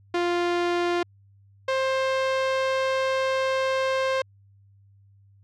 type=tone pair in turn; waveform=sawtooth; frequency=349.2 / 528.4 Hz; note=F4 / C5; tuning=0 / +17 cents; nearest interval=perfect fifth; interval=717 cents; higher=second; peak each=-18 dBFS; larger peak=neither; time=0.14-1.03 / 1.68-4.22 s; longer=second; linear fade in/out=5 ms; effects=added 99 Hz sine -53 dBFS peak until 5.43 s + low-pass 4000 Hz 12 dB/octave